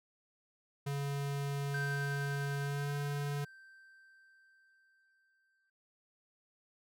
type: tone with pitch glide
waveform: square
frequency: 141 to 143.63 Hz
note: C#3 to D3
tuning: +30 to -38 cents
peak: -35 dBFS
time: 0.86-3.45 s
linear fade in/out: 10 ms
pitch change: +32 cents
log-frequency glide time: 2.61-2.94 s
type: tone with exponential decay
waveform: triangle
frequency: 1561 Hz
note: G6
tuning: 8 cents flat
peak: -34 dBFS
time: 1.74-5.7 s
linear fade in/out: 5 ms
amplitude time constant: 860 ms
effects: none